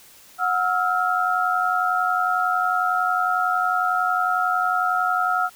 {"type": "tone cluster", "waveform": "sine", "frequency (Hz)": [732, 1303, 1394], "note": ["F#5", "E6", "F6"], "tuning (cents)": [-19, -20, -4], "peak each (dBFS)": -23, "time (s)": [0.38, 5.5], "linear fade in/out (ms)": 50, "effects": ["white hiss -49 dBFS RMS until 5.55 s"]}